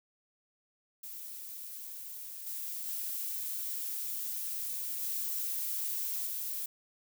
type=noise with level steps; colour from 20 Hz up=violet; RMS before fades=-44 / -39 / -37 / -35 / -37 dBFS; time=1.03-6.66 s; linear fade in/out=5 ms; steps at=2.46 / 2.87 / 5.02 / 6.26 s; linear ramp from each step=10 ms; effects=none